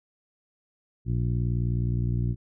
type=harmonic tone; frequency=59.6 Hz; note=A#1; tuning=39 cents sharp; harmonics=1 / 2 / 3 / 4 / 5 / 6; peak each=-29 / -25 / -33 / -42 / -40 / -43 dBFS; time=1.05-2.36 s; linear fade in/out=50 ms; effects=none